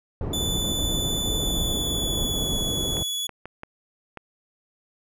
pink low-pass noise, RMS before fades -28 dBFS, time 0.21-3.03 s, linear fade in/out 2 ms, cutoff 510 Hz, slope 12 dB/octave
sawtooth tone with pitch glide, 3489 to 3399 Hz, A7 to G#7, -15 to +39 cents, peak -23 dBFS, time 0.33-3.27 s, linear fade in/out 5 ms, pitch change -46 cents, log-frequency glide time 1.33-2.59 s
clicks, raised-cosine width 0.5 ms, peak -21 dBFS, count 5, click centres 2.969 / 3.293 / 3.456 / 3.634 / 4.173 s
effects none

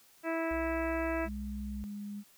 harmonic tone, 327.7 Hz, E4, 10 cents flat, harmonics 1 / 2 / 3 / 4 / 5 / 6 / 7 / 8, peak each -34 / -35 / -42 / -43 / -42 / -44 / -47 / -46 dBFS, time 0.23-1.29 s, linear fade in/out 50 ms
sine tone, 62.6 Hz, B1, 24 cents sharp, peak -39 dBFS, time 0.51-1.84 s, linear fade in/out 0 ms
sine tone with pitch glide, 206.9 to 204.6 Hz, G#3 to G#3, -6 to -26 cents, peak -38 dBFS, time 1.24-2.24 s, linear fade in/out 50 ms, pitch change -20 cents, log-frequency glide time 1.69-1.97 s
effects white hiss -62 dBFS RMS until 2.37 s

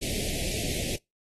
pink band-stop noise, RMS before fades -31 dBFS, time 0.01-0.97 s, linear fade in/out 20 ms, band 660 to 2100 Hz, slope 48 dB/octave, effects noise-tail reverb RT60 0.2 s tail -25 dB re dry + AAC 32 kbps

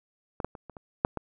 clicks, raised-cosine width 1 ms, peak -19 / -15 / -28 / -28 / -29 / -7 / -18 dBFS, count 7, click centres 0.402 / 0.446 / 0.552 / 0.697 / 0.768 / 1.049 / 1.173 s, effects none

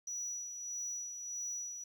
sine tone with tremolo, 5870 Hz, F#8, 15 cents flat, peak -35 dBFS, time 0.07-1.84 s, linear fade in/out 5 ms, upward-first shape sine, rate 1.6 Hz, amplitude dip 55%, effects tanh soft clip ceiling -35 dBFS + 11-bit

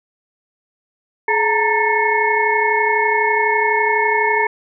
sine tone cluster, 426.1 / 905 / 937 / 1774 / 2184 Hz, G#4 / A5 / A#5 / A6 / C#7, +44 / +48 / +9 / +14 / -26 cents, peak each -20 dBFS, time 1.28-4.47 s, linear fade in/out 5 ms, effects none

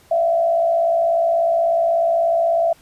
sine tone with frequency modulation, 671 Hz, E5, 31 cents sharp, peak -14 dBFS, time 0.11-2.73 s, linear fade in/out 5 ms, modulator 56.5 Hz, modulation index 0.61, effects pink hiss -52 dBFS RMS until 2.81 s + resampled to 32000 Hz

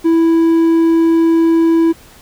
triangle tone, 329.6 Hz, E4, in tune, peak -6 dBFS, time 0.04-1.93 s, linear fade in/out 20 ms, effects pink hiss -42 dBFS RMS until 2.21 s

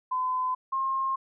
sine tone pair in turn, 1018 / 1067.6 Hz, C6 / C6, -48 / +35 cents, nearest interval minor second, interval 83 cents, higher second, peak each -25 dBFS, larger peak neither, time 0.11-0.55 / 0.72-1.16 s, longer neither, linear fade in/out 10 ms, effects none

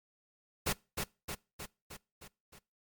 pink noise with echo, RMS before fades -31 dBFS, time 0.66-0.73 s, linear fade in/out 10 ms, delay 310 ms, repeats 6, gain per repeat -4 dB, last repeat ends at 2.59 s, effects noise-tail reverb RT60 0.3 s tail -24 dB re dry + MP3 96 kbps

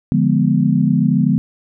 sine chord, D diminished seventh, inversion none, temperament equal, 146.83 / 174.61 / 207.7 / 246.9 Hz, D3 / F3 / Ab3 / Cb4, 0 / 0 / 0 / 0 cents, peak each -17 dBFS, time 0.12-1.38 s, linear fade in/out 0 ms, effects none

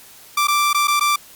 sawtooth tone with dropouts, 1174.7 Hz, D6, in tune, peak -11 dBFS, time 0.37-1.16 s, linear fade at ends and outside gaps 5 ms, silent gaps 0.472-0.482 / 0.731-0.745 / 0.873-0.88 / 0.997-1.008 s, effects white hiss -44 dBFS RMS until 1.35 s + Opus 48 kbps

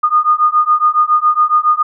sine beating tone pair, 1222 / 1229.2 Hz, D#6 / D#6, -32 / -21 cents, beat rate 7.2 Hz, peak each -12 dBFS, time 0.03-1.83 s, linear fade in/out 10 ms, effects none

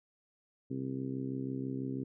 harmonic tone, 66.1 Hz, C2, 18 cents sharp, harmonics 2 / 3 / 4 / 5 / 6 / 7, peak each -40 / -45 / -37 / -46 / -44 / -52 dBFS, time 0.7-2.04 s, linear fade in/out 10 ms, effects none

